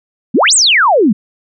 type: exponential two-way sweep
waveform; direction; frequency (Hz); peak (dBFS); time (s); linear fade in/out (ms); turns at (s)
sine; up then down; 185.8 to 8800 to 185.8; -6; 0.34-1.13; 10; 0.54
effects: none